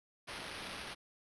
blue noise with sample-and-hold, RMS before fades -45 dBFS, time 0.27-0.95 s, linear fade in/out 20 ms, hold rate 7350 Hz, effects resampled to 24000 Hz

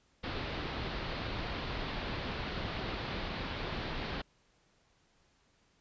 pink low-pass noise, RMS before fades -38 dBFS, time 0.23-4.22 s, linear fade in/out 10 ms, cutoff 4500 Hz, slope 48 dB/octave, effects pink hiss -70 dBFS RMS until 5.8 s + resampled to 16000 Hz

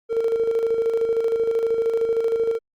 triangle tone with tremolo, 456.5 Hz, A#4, 36 cents flat, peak -13 dBFS, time 0.09-2.59 s, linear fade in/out 50 ms, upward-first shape square, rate 13 Hz, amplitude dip 55%, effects tanh soft clip ceiling -14 dBFS + Opus 48 kbps

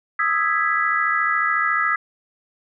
sine chord, E major seventh, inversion third, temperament equal, 1244.5 / 1318.5 / 1661.2 / 1975.5 Hz, D#6 / E6 / G#6 / B6, 0 / 0 / 0 / 0 cents, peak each -23 dBFS, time 0.19-1.96 s, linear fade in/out 5 ms, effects none

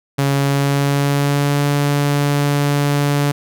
sawtooth tone with pitch glide, 139.3 to 143.71 Hz, C#3 to D3, +9 to -37 cents, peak -10 dBFS, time 0.18-3.32 s, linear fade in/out 10 ms, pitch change +54 cents, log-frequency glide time 0.33-1.65 s, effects none

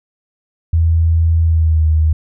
sine tone with pitch glide, 82.2 to 78.49 Hz, E2 to D#2, -4 to +16 cents, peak -9 dBFS, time 0.73-2.13 s, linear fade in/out 5 ms, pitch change -80 cents, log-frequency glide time 1.43-1.86 s, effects none

